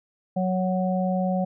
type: harmonic tone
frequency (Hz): 185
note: F#3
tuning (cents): 0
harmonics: 1 / 3 / 4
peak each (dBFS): -23 / -28 / -29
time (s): 0.36-1.45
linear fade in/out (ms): 10
effects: none